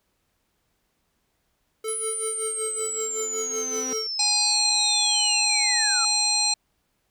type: tone with tremolo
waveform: square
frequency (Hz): 439.7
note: A4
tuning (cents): -1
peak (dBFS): -28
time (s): 1.84-4.07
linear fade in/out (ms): 5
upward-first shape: sine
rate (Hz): 5.3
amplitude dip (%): 80
type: linear sweep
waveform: sine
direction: down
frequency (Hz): 9956 to 1293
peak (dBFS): -27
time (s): 1.88-6.05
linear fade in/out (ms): 2
type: tone with exponential growth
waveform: sawtooth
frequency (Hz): 258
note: C4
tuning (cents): -24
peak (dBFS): -27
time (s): 2.41-3.93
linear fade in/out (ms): 1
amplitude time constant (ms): 330
type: harmonic tone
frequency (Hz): 831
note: G#5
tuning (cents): +1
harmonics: 1 / 3 / 5 / 7 / 9 / 10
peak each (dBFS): -31 / -32 / -22 / -30 / -27 / -30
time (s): 4.19-6.54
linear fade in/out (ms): 5
effects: pink hiss -72 dBFS RMS until 7.1 s